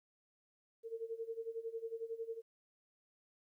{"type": "tone with tremolo", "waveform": "sine", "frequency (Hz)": 454.8, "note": "A#4", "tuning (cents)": -43, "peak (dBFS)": -37, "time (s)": [0.83, 2.42], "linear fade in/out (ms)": 50, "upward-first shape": "sine", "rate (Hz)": 11, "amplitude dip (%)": 85, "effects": ["13-bit"]}